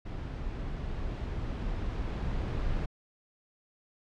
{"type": "noise with level ramp", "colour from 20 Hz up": "brown", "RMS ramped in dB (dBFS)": [-37, -31], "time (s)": [0.05, 2.86], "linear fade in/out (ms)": 10, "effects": ["low-pass 4000 Hz 12 dB/octave"]}